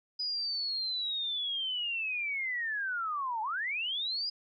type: linear two-way sweep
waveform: sine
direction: down then up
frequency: 4978 to 843 to 4978 Hz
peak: -31 dBFS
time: 0.19-4.3 s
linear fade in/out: 10 ms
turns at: 3.42 s
effects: none